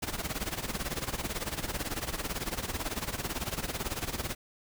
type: noise with tremolo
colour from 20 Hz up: pink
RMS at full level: -32 dBFS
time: 0.02-4.35 s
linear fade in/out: 10 ms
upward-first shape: sine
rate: 18 Hz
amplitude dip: 80%
effects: none